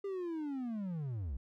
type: linear sweep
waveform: triangle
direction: down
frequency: 403.6 to 56.7 Hz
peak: -34 dBFS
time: 0.04-1.37 s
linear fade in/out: 5 ms
effects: none